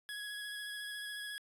25% pulse tone with vibrato, 1671 Hz, G#6, 10 cents sharp, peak -37 dBFS, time 0.09-1.38 s, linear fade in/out 0 ms, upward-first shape square, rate 14 Hz, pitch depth 10 cents each way, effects resampled to 32000 Hz

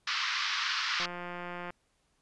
pink band-pass noise, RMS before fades -32 dBFS, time 0.07-1.06 s, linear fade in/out 5 ms, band 1100 to 5400 Hz, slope 48 dB/octave
click train, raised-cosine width 0.5 ms, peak -25 dBFS, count 125, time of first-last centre 1-1.705 s, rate 176 Hz
effects pink hiss -73 dBFS RMS until 2.21 s + resampled to 24000 Hz

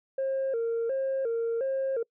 sine tone with vibrato, 497 Hz, B4, 11 cents sharp, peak -24 dBFS, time 0.18-2.03 s, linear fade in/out 5 ms, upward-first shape square, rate 1.4 Hz, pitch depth 130 cents each way, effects noise-tail reverb RT60 0.1 s tail -26 dB re dry + tanh soft clip ceiling -24 dBFS

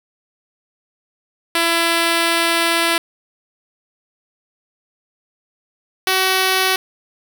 5% pulse tone pair in turn, 335.3 / 377.3 Hz, E4 / F#4, +30 / +34 cents, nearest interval major second, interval 204 cents, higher second, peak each -3 dBFS, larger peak neither, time 1.55-2.98 / 6.07-6.76 s, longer first, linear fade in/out 2 ms, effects none

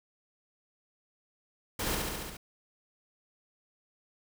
pink noise with echo, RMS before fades -33 dBFS, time 1.79-1.95 s, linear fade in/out 5 ms, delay 70 ms, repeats 6, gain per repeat -2 dB, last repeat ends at 2.37 s, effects none

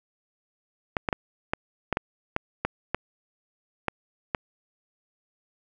clicks, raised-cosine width 0.5 ms, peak -9 dBFS, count 11, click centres 0.968 / 1.088 / 1.128 / 1.535 / 1.927 / 1.971 / 2.364 / 2.65 / 2.946 / 3.883 / 4.348 s, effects none

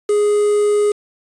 triangle tone with quantisation, 415.3 Hz, G#4, in tune, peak -10 dBFS, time 0.09-0.92 s, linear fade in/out 5 ms, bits 5, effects resampled to 22050 Hz

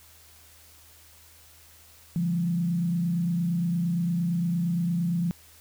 sine tone with frequency modulation, 172 Hz, F3, 26 cents flat, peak -23 dBFS, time 2.16-5.31 s, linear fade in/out 0 ms, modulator 28.7 Hz, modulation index 0.52, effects added 80 Hz sine -58 dBFS peak until 5.6 s + white hiss -54 dBFS RMS until 5.6 s

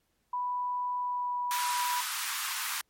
sine tone with pitch glide, 987.8 to 979.8 Hz, B5 to B5, 0 to -14 cents, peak -29 dBFS, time 0.33-2.01 s, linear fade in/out 5 ms, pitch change -14 cents, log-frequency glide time 0.98-1.44 s
pink high-pass noise, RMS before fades -34 dBFS, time 1.51-2.81 s, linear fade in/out 0 ms, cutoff 960 Hz, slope 48 dB/octave
effects pink hiss -75 dBFS RMS until 2.89 s + MP3 64 kbps

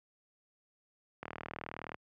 click train, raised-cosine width 0.5 ms, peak -25 dBFS, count 29, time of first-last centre 1.23-1.944 s, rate 39.2 Hz, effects high-pass 80 Hz 12 dB/octave

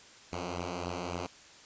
5% pulse beating tone pair, 87.31 / 90.91 Hz, F2 / F#2, 0 / -30 cents, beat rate 3.6 Hz, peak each -25 / -29 dBFS, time 0.32-1.27 s, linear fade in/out 10 ms, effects white hiss -54 dBFS RMS until 1.65 s + resampled to 16000 Hz

